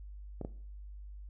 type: clicks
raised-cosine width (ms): 2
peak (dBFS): -25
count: 2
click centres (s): 0.413 / 0.449
effects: noise-tail reverb RT60 0.5 s tail -17 dB re dry + added 50 Hz sine -44 dBFS peak until 1.29 s